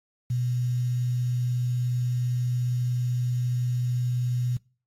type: tone with quantisation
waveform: sine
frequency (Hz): 123.47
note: B2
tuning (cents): 0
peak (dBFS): -23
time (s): 0.3-4.57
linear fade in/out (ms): 5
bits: 8
effects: noise-tail reverb RT60 0.4 s tail -25 dB re dry + AAC 48 kbps

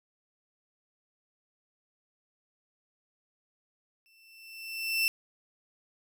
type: tone with exponential growth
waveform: 30% pulse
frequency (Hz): 2673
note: E7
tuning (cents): +23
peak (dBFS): -20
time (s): 4.06-5.08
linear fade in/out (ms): 0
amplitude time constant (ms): 220
effects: none

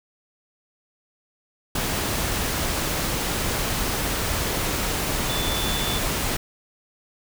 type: tone in noise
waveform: sine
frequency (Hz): 3492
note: A7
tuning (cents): -14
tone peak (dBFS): -29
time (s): 5.29-5.99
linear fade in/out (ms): 5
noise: pink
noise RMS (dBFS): -25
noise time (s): 1.75-6.37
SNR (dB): -7
effects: none

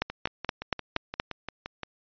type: two click trains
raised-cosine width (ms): 0.3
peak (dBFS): -18 / -9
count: 11 / 6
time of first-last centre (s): 0.1-1.833 / 0.02-1.199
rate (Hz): 5.77 / 4.24
effects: resampled to 11025 Hz

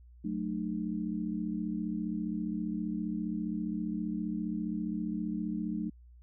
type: chord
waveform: sine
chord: D# diminished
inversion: first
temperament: equal with one note detuned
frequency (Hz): 185 / 220 / 304.2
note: F#3 / A3 / D#4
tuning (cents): 0 / 0 / -39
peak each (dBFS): -36 / -35 / -37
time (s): 0.24-5.9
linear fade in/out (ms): 10
effects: added 60 Hz sine -52 dBFS peak until 6.22 s

